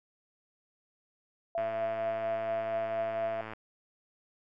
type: tone with tremolo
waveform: sine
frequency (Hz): 672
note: E5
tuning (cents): +33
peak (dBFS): -28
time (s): 1.55-3.41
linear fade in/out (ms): 2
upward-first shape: triangle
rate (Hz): 4.3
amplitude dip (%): 45
type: click train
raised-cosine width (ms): 0.5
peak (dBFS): -26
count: 216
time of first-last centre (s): 1.58-3.535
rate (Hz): 110
effects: none